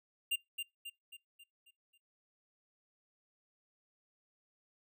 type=tone with echo; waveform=square; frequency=2794 Hz; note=F7; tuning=in tune; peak=-31 dBFS; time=0.31-0.36 s; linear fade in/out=10 ms; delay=270 ms; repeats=6; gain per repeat=-6 dB; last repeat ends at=1.98 s; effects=noise-tail reverb RT60 0.2 s tail -25 dB re dry